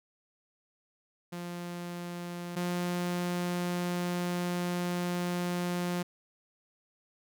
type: tone pair in turn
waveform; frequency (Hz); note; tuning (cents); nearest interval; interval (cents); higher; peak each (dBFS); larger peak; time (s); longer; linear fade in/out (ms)
sawtooth; 174.61 / 176.64; F3 / F3; 0 / +20; unison; 20; second; -33 / -26; second; 1.32-2.56 / 2.56-6.03; second; 10
effects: none